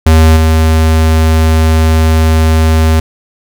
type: tone with level steps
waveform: square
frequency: 79.8 Hz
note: D#2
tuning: 44 cents sharp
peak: -3 / -6 dBFS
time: 0.06-3 s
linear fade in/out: 5 ms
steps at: 0.36 s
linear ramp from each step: 10 ms
effects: none